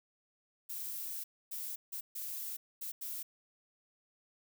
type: noise bursts at uneven times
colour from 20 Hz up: violet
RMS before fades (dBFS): -41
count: 6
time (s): 0.69-1.24 / 1.51-1.76 / 1.92-2.01 / 2.15-2.57 / 2.81-2.92 / 3.01-3.23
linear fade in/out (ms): 10
effects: none